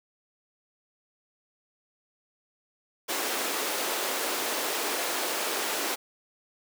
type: high-pass noise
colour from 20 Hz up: pink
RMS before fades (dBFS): -30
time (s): 3.08-5.96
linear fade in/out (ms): 20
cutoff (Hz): 330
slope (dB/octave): 24
effects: none